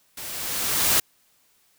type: noise with level ramp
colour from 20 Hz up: white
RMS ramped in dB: -36 to -18 dBFS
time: 0.17-1 s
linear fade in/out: 5 ms
effects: white hiss -63 dBFS RMS until 1.78 s